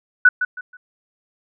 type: tone with echo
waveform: sine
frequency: 1484 Hz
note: F#6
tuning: 5 cents sharp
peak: -6 dBFS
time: 0.25-0.29 s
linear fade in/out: 5 ms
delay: 160 ms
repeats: 3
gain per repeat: -11 dB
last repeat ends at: 0.77 s
effects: none